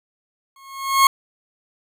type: tone with exponential growth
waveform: 40% pulse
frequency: 1087 Hz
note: C#6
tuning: 34 cents flat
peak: -7 dBFS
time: 0.56-1.07 s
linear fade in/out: 2 ms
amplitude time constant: 110 ms
effects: none